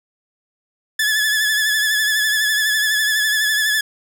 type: tone with vibrato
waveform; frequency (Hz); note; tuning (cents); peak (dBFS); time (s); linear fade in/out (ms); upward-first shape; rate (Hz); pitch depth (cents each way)
sawtooth; 1722; A6; -38; -12; 0.99-3.81; 5; triangle; 12; 54
effects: none